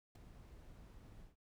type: noise with ADSR envelope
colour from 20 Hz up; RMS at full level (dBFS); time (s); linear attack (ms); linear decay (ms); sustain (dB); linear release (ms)
brown; -45; 0.15-1.36; 6; 6; -12; 140
effects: none